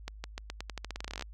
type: accelerating click train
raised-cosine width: 0.2 ms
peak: -20 dBFS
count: 20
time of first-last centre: 0.08-1.223 s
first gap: 160 ms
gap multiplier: 0.87
effects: added 52 Hz sine -45 dBFS peak until 1.33 s